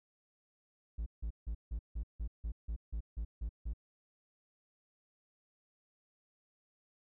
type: tone bursts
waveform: triangle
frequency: 55 Hz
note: A1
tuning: in tune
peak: -33 dBFS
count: 12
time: 0.98-3.736 s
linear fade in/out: 10 ms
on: 83 ms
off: 160 ms
effects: none